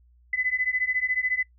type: beating tone pair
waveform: sine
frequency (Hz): 2003 / 2017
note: B6 / B6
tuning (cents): +24 / +36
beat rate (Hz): 14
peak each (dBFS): -27 / -26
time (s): 0.33-1.43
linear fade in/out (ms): 5
effects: noise-tail reverb RT60 0.1 s tail -20 dB re dry + added 60 Hz sine -55 dBFS peak until 1.58 s